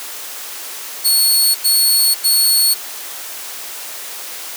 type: tone bursts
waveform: 15% pulse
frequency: 4392 Hz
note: C#8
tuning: 17 cents flat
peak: -4 dBFS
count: 3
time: 1.04-2.746 s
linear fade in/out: 20 ms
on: 510 ms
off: 88 ms
effects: white hiss -29 dBFS RMS until 4.56 s + high-pass 400 Hz 12 dB/octave